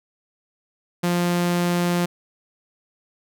sawtooth tone, 175 Hz, F3, 4 cents sharp, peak -15 dBFS, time 1.03-2.06 s, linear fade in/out 10 ms, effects none

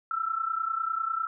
sine tone pair together, 1318.5 / 1348.5 Hz, E6 / E6, 0 / +39 cents, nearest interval unison, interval 39 cents, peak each -29 / -31 dBFS, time 0.11-1.27 s, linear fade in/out 2 ms, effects none

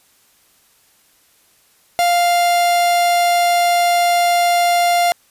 45% pulse tone, 698.5 Hz, F5, in tune, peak -12 dBFS, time 1.99-5.12 s, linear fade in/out 0 ms, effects white hiss -55 dBFS RMS until 5.3 s + resampled to 32000 Hz

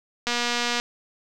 click train, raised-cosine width 0.2 ms, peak -8 dBFS, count 128, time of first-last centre 0.27-0.799 s, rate 240 Hz, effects none

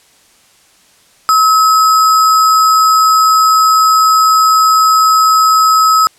sine tone with sample-and-hold, 1288 Hz, E6, 41 cents flat, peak -5 dBFS, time 1.29-6.07 s, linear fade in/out 0 ms, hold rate 6300 Hz, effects white hiss -48 dBFS RMS until 6.18 s + low-pass 10000 Hz 12 dB/octave

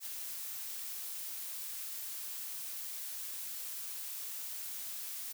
blue noise with ADSR envelope, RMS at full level -40 dBFS, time 0-5.33 s, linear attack 60 ms, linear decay 8 ms, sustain -2 dB, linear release 14 ms, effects none

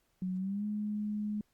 sine tone with pitch glide, 184.8 to 209.8 Hz, F#3 to G#3, -2 to +18 cents, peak -32 dBFS, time 0.22-1.41 s, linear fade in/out 2 ms, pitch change +220 cents, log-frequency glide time 0.37-0.65 s, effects pink hiss -75 dBFS RMS until 1.53 s + Opus 48 kbps

